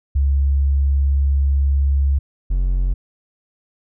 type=tone pair in turn; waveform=sine / triangle; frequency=69.3 / 45.18 Hz; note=C#2 / F#1; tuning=0 / -40 cents; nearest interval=perfect fifth; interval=740 cents; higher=first; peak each=-13 dBFS; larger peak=neither; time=0.15-2.19 / 2.5-2.94 s; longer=first; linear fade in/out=10 ms; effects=none